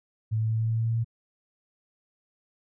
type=tone with pitch steps; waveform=sine; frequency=110 / 110.7 / 111.41 / 112.12 / 112.83 / 113.55 / 114.27 / 115 Hz; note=A2 / A2 / A2 / A2 / A2 / A#2 / A#2 / A#2; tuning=0 / +11 / +22 / +33 / +44 / -45 / -34 / -23 cents; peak=-23 dBFS; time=0.31-1.046 s; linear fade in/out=20 ms; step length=92 ms; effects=none